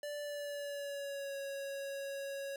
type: tone with pitch glide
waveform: square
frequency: 585 to 553.4 Hz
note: D5 to C#5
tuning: -7 to -3 cents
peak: -40 dBFS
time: 0.03-2.56 s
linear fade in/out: 2 ms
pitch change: -96 cents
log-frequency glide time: 0.22-1.36 s
effects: none